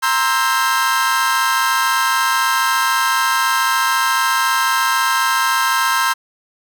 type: chord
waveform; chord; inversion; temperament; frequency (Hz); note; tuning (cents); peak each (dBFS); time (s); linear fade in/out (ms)
40% pulse; C dominant seventh; third; equal with one note detuned; 932.3 / 1046.5 / 1318.5 / 1591.7; Bb5 / C6 / E6 / G6; 0 / 0 / 0 / +26; -21 / -18 / -20 / -18; 0.02-6.14; 20
effects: none